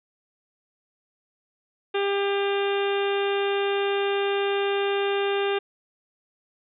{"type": "harmonic tone", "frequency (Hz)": 399.1, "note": "G4", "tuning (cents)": 31, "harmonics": [1, 2, 3, 4, 5, 6, 7, 8, 9], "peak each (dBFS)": [-23, -31, -35, -34, -40, -37, -35, -42, -38], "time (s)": [1.94, 5.59], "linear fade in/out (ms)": 10, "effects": []}